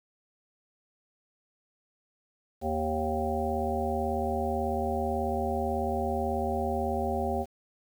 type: harmonic tone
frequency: 78.2 Hz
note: D#2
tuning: 9 cents sharp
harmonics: 1 / 3 / 5 / 7 / 9 / 10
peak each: -34 / -34 / -34 / -34 / -34 / -34 dBFS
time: 2.61-7.46 s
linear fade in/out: 50 ms
effects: 9-bit